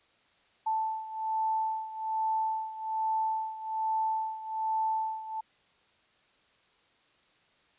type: beating tone pair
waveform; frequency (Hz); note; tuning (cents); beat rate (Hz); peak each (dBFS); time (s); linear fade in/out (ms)
sine; 880 / 881.2; A5 / A5; 0 / +2; 1.2; -30 / -34; 0.66-5.41; 10
effects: white hiss -66 dBFS RMS until 7.78 s + resampled to 8000 Hz